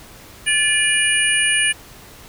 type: tone cluster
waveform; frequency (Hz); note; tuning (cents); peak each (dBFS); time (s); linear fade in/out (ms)
sine; 1737 / 2405 / 2900 / 9230; A6 / D7 / F#7 / D9; -23 / +41 / -35 / -31; -20; 0.46-1.73; 20
effects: pink hiss -42 dBFS RMS until 2.28 s